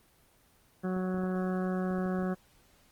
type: harmonic tone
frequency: 185 Hz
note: F#3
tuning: in tune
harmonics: 1 / 2 / 3 / 4 / 6 / 7 / 8 / 9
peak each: -30 / -36 / -40 / -42 / -46 / -47 / -48 / -49 dBFS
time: 0.83-2.35 s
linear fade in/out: 20 ms
type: clicks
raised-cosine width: 3 ms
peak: -34 dBFS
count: 9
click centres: 0.966 / 1.144 / 1.18 / 1.236 / 1.908 / 1.985 / 2.059 / 2.189 / 2.229 s
effects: pink hiss -64 dBFS RMS until 2.91 s + Opus 24 kbps